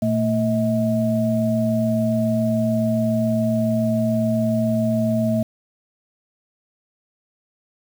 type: tone cluster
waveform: sine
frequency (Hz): 117 / 224.1 / 638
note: A#2 / A3 / D#5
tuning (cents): +7 / +32 / +43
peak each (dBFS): -24 / -19 / -23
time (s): 0.02-5.43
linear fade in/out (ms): 5
effects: 7-bit